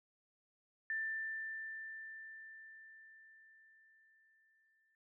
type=tone with exponential decay; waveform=sine; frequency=1777 Hz; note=A6; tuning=17 cents sharp; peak=-35 dBFS; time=0.9-4.95 s; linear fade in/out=1 ms; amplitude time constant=880 ms; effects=none